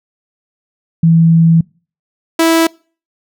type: tone pair in turn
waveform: sine / sawtooth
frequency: 164.81 / 328.2 Hz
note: E3 / E4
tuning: 0 / -8 cents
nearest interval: octave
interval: 1192 cents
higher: second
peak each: -5 / -4 dBFS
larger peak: second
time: 1.03-1.61 / 2.39-2.67 s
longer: first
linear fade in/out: 5 ms
effects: noise-tail reverb RT60 0.4 s tail -26 dB re dry